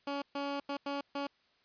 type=tone bursts at uneven times; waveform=15% pulse; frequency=281.9 Hz; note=C#4; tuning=29 cents sharp; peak=-28 dBFS; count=5; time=0.07-0.22 / 0.35-0.6 / 0.69-0.77 / 0.86-1.01 / 1.15-1.27 s; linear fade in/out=5 ms; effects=white hiss -70 dBFS RMS until 1.64 s + resampled to 11025 Hz